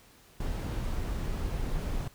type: noise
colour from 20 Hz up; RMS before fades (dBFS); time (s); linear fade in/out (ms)
brown; -32; 0.4-2.08; 5
effects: pink hiss -58 dBFS RMS until 2.14 s